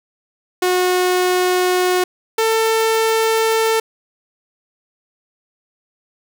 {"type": "tone pair in turn", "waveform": "sawtooth", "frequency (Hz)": [363.8, 446.5], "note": ["F#4", "A4"], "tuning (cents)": [-29, 25], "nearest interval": "major third", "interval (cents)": 354, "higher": "second", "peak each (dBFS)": -10, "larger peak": "neither", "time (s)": [[0.62, 2.04], [2.38, 3.8]], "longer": "neither", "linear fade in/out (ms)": 5, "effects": []}